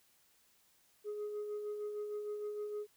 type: tone with tremolo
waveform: sine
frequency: 418.2 Hz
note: G#4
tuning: 12 cents sharp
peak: -34 dBFS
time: 1.04-2.87 s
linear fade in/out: 50 ms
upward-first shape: sine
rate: 6.5 Hz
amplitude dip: 45%
effects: tanh soft clip ceiling -36 dBFS + white hiss -70 dBFS RMS until 2.96 s